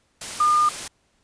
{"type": "tone in noise", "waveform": "sine", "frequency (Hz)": 1211, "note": "D#6", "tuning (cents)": -47, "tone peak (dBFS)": -15, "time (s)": [0.4, 0.69], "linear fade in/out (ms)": 5, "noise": "white", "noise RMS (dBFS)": -32, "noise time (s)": [0.21, 0.88], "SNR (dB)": 14, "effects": ["pink hiss -66 dBFS RMS until 1.23 s", "resampled to 22050 Hz"]}